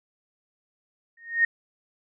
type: tone with exponential growth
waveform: sine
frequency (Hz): 1852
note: A#6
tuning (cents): -12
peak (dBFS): -14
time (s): 1.17-1.45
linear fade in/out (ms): 5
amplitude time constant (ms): 59
effects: none